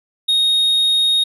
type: tone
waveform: triangle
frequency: 3729 Hz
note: A#7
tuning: in tune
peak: -11 dBFS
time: 0.28-1.24 s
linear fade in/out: 10 ms
effects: resampled to 32000 Hz